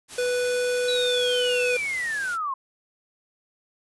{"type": "noise", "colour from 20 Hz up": "white", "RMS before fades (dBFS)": -38, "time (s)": [0.08, 2.38], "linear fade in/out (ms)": 50}
{"type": "tone", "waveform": "square", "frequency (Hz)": 493.9, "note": "B4", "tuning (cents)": 0, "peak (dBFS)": -23, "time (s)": [0.18, 1.77], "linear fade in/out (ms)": 5}
{"type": "linear sweep", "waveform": "sine", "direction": "down", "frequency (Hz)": [3951, 1036], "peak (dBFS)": -25, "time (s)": [0.88, 2.54], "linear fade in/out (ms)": 5}
{"effects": ["resampled to 24000 Hz"]}